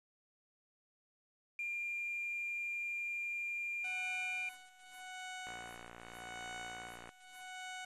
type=tone; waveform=sine; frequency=2396 Hz; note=D7; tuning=34 cents sharp; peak=-37 dBFS; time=1.59-4.49 s; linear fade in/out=2 ms
type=tone with tremolo; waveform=15% pulse; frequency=741 Hz; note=F#5; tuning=2 cents sharp; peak=-37 dBFS; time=3.84-7.85 s; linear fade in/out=5 ms; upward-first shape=sine; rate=0.83 Hz; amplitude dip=80%
type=click train; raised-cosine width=0.5 ms; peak=-34 dBFS; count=96; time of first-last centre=5.47-7.091 s; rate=58.6 Hz
effects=resampled to 24000 Hz + 10-bit